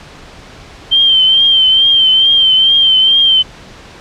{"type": "tone with vibrato", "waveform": "sine", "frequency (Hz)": 3136, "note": "G7", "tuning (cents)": 0, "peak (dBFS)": -5, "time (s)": [0.91, 3.43], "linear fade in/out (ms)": 20, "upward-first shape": "triangle", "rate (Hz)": 2.3, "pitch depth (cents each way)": 54, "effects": ["pink hiss -35 dBFS RMS until 4 s", "low-pass 5000 Hz 12 dB/octave"]}